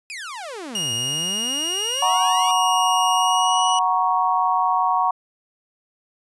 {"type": "exponential two-way sweep", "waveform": "sawtooth", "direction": "down then up", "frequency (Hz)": [2589, 107.9, 1210], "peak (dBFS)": -27, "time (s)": [0.1, 2.51], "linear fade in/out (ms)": 0, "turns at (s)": 0.93}
{"type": "tone with pitch glide", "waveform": "sawtooth", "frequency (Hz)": [2860, 2920], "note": ["F7", "F#7"], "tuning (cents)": [41, -24], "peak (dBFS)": -19, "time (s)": [0.75, 3.79], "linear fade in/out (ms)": 2, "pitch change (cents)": 35, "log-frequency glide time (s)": [3.14, 3.65]}
{"type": "chord", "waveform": "sine", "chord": "F# major", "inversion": "none", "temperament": "equal with one note detuned", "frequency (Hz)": [740, 943.7, 1108.7], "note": ["F#5", "A#5", "C#6"], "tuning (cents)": [0, 21, 0], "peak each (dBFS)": -21, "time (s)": [2.02, 5.11], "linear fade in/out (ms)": 5}
{"effects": ["resampled to 24000 Hz"]}